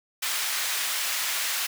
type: high-pass noise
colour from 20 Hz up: pink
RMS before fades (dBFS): -28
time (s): 0.22-1.67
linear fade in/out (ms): 10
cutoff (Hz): 1600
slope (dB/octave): 12
effects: none